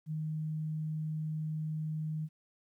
sine tone, 155.56 Hz, D#3, in tune, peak -33 dBFS, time 0.06-2.29 s, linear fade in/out 50 ms, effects 12-bit

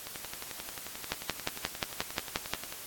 two click trains, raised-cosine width 0.2 ms, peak -11 / -21 dBFS, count 9 / 31, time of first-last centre 1.12-2.536 / 0.07-2.725 s, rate 5.65 / 11.3 Hz, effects white hiss -44 dBFS RMS until 2.86 s + AAC 64 kbps

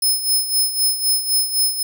10% pulse tone with tremolo, 5190 Hz, E8, 28 cents flat, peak -8 dBFS, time 0.02-1.83 s, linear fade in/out 5 ms, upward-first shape sine, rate 3.9 Hz, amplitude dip 70%, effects none

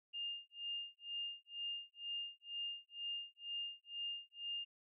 sine tone with tremolo, 2815 Hz, F7, 13 cents sharp, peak -39 dBFS, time 0.13-4.65 s, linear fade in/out 20 ms, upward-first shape sine, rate 2.1 Hz, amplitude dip 100%, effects none

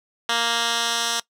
10% pulse tone with band-pass filter sweep, 233.1 Hz, A#3, in tune, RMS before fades -23 dBFS, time 0.29-1.2 s, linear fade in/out 2 ms, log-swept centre 3100 to 5300 Hz, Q 1, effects noise-tail reverb RT60 0.1 s tail -20 dB re dry

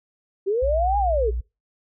sine linear two-way sweep, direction up then down, 372.1 to 830.6 to 394.9 Hz, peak -19 dBFS, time 0.46-1.31 s, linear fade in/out 20 ms, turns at 0.98 s
sine tone, 59.4 Hz, A#1, 33 cents sharp, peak -23 dBFS, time 0.62-1.41 s, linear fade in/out 10 ms
effects noise-tail reverb RT60 0.3 s tail -26 dB re dry

